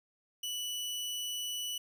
sawtooth tone, 2960 Hz, F#7, in tune, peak -32 dBFS, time 0.43-1.78 s, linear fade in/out 5 ms, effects none

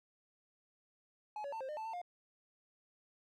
triangle tone with pitch steps, 847 / 564 / 894 / 528 / 605 / 879 / 896 / 709 Hz, G#5 / C#5 / A5 / C5 / D#5 / A5 / A5 / F5, +34 / +30 / +27 / +16 / -49 / -2 / +31 / +26 cents, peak -38 dBFS, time 1.36-2.016 s, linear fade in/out 2 ms, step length 82 ms, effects none

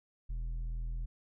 square tone with low-pass filter, 41.2 Hz, E1, in tune, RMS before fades -37 dBFS, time 0.29-1.06 s, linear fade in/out 10 ms, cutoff 89 Hz, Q 1.2, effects none

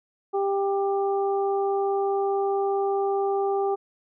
harmonic tone, 395.3 Hz, G4, 15 cents sharp, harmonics 1 / 2 / 3, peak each -23 / -27 / -36 dBFS, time 0.33-3.76 s, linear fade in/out 20 ms, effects none

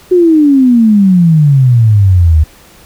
sine exponential sweep, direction down, 370 to 74.8 Hz, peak -3 dBFS, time 0.11-2.44 s, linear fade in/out 10 ms, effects pink hiss -40 dBFS RMS until 2.85 s

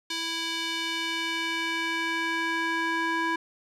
square tone with band-pass filter sweep, 329.6 Hz, E4, in tune, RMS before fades -29 dBFS, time 0.1-3.36 s, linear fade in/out 5 ms, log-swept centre 3900 to 1400 Hz, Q 1.5, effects none

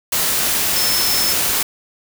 sine tone in noise, 5274 Hz, E8, in tune, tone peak -19 dBFS, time 0.76-1.33 s, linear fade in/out 5 ms, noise white, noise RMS -18 dBFS, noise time 0.12-1.63 s, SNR -4 dB, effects none

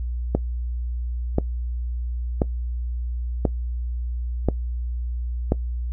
click train, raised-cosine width 2 ms, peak -5 dBFS, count 6, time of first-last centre 0.35-5.521 s, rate 0.967 Hz, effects noise-tail reverb RT60 0.1 s tail -20 dB re dry + added 60 Hz sine -24 dBFS peak until 5.92 s

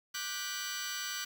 15% pulse chord, G major seventh, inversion second, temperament just, 1176 / 1470 / 1568 / 1960 Hz, D6 / F#6 / G6 / B6, +2 / -12 / 0 / -14 cents, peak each -38 / -34 / -36 / -38 dBFS, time 0.14-1.25 s, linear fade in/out 10 ms, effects 9-bit

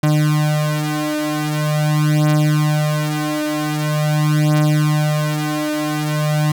35% pulse beating tone pair, 151.1 / 151.54 Hz, D3 / D#3, +50 / -45 cents, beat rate 0.44 Hz, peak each -16 dBFS, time 0.03-6.52 s, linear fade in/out 5 ms, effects none

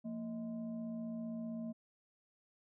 sine tone with frequency modulation, 229.2 Hz, A#3, 29 cents flat, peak -39 dBFS, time 0.04-1.73 s, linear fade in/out 20 ms, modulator 403 Hz, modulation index 0.55, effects none

